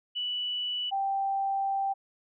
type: tone pair in turn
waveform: sine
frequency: 2960 / 784 Hz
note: F#7 / G5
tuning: 0 / 0 cents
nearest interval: octave + major seventh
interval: 2300 cents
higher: first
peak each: -29 / -26 dBFS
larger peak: second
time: 0.15-0.91 / 0.91-1.94 s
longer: second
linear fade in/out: 20 ms
effects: none